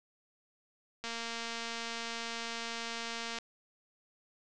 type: click train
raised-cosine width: 0.2 ms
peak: -22 dBFS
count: 543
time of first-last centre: 1.04-3.386 s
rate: 231 Hz
effects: resampled to 22050 Hz